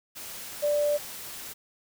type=tone in noise; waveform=sine; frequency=587.3 Hz; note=D5; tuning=in tune; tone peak=-22 dBFS; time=0.62-0.98 s; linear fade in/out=20 ms; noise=white; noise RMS=-40 dBFS; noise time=0.15-1.54 s; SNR=+15 dB; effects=none